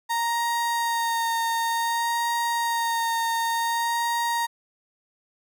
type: tone with vibrato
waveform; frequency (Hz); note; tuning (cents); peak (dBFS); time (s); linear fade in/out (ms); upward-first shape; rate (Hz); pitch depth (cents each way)
35% pulse; 928; A#5; -8; -21; 0.09-4.47; 20; sine; 0.55; 18
effects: none